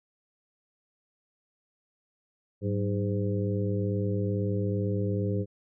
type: harmonic tone with a mistuned harmonic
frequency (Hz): 102.3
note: G#2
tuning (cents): -26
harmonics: 1 / 2 / 3 / 4 / 5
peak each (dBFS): -28 / -32 / -36 / -34 / -36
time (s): 2.61-5.46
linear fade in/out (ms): 50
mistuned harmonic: 2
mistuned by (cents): -120
effects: none